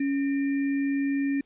sine tone with sample-and-hold, 278.3 Hz, C#4, 7 cents sharp, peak -23 dBFS, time 0-1.41 s, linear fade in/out 5 ms, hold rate 2100 Hz, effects pink hiss -67 dBFS RMS until 1.45 s + resampled to 8000 Hz

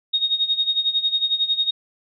sine tone with tremolo, 3729 Hz, A#7, in tune, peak -15 dBFS, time 0.13-1.71 s, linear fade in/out 10 ms, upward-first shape sine, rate 11 Hz, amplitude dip 80%, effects none

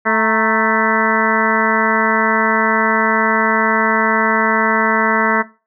harmonic tone with a mistuned harmonic, 220 Hz, A3, in tune, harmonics 1 / 2 / 3 / 4 / 5 / 6 / 7 / 8 / 9, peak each -21 / -21 / -21 / -21 / -21 / -21 / -21 / -21 / -21 dBFS, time 0.05-5.43 s, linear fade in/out 20 ms, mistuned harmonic 4, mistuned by +81 cents, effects noise-tail reverb RT60 0.3 s tail -18 dB re dry

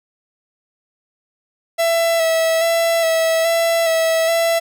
45% pulse tone with vibrato, 659.3 Hz, E5, in tune, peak -14 dBFS, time 1.78-4.6 s, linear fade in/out 20 ms, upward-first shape square, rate 1.2 Hz, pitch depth 21 cents each way, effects none

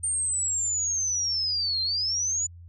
sine linear two-way sweep, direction down then up, 8870 to 4116 to 7010 Hz, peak -24 dBFS, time 0.03-2.47 s, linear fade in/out 10 ms, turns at 1.82 s, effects added 86 Hz sine -43 dBFS peak until 2.68 s

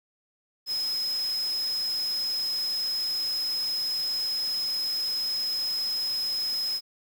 sine tone in noise, 5110 Hz, D#8, 45 cents sharp, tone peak -26 dBFS, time 0.66-6.81 s, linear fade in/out 50 ms, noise white, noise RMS -42 dBFS, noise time 0.66-6.81 s, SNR +13 dB, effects none

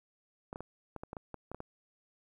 clicks, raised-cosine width 1 ms, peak -27 dBFS, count 11, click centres 0.529 / 0.559 / 0.606 / 0.963 / 1.035 / 1.131 / 1.168 / 1.343 / 1.516 / 1.546 / 1.604 s, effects 11-bit

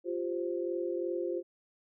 sine chord, F suspended second, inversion none, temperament equal, 349.2 / 392 / 523.3 Hz, F4 / G4 / C5, 0 / 0 / 0 cents, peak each -33 / -38 / -37 dBFS, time 0.04-1.43 s, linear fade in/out 50 ms, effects none

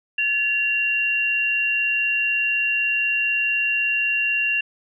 sine tone pair together, 1717.2 / 2758 Hz, A6 / F7, -43 / -22 cents, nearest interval minor sixth, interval 821 cents, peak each -27 / -19 dBFS, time 0.18-4.61 s, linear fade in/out 5 ms, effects none

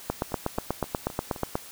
two click trains, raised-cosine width 1 ms, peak -11 / -24 dBFS, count 13 / 5, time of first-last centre 0.1-1.555 / 0.32-1.362 s, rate 8.25 / 3.84 Hz, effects white hiss -45 dBFS RMS until 1.71 s

